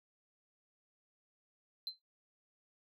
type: tone with exponential decay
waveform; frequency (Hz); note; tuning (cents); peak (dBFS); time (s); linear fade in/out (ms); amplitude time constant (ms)
sine; 4092; C8; -39; -32; 1.87-1.99; 1; 24
effects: noise-tail reverb RT60 0.2 s tail -25 dB re dry + tanh soft clip ceiling -34 dBFS